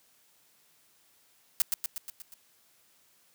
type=noise with echo; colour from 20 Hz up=blue; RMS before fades=-24 dBFS; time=1.6-1.62 s; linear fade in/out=0 ms; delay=120 ms; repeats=6; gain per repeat=-4 dB; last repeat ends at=2.34 s; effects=white hiss -65 dBFS RMS until 3.34 s + high-pass 80 Hz 12 dB/octave